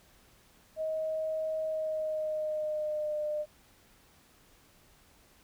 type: tone with pitch glide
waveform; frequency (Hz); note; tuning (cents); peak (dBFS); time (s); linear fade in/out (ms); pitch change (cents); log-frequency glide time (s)
sine; 631 to 602.5; D#5 to D5; +24 to +44; -30; 0.76-3.46; 50; -80; 1.63-3.2
effects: pink hiss -62 dBFS RMS until 5.43 s